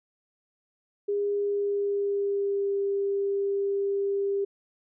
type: tone with pitch glide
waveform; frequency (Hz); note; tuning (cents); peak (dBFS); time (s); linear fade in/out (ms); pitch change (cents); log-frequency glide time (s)
sine; 406.7 to 397.9; G#4 to G4; -36 to +26; -24; 1.08-4.45; 10; -38; 1.32-2.76
effects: none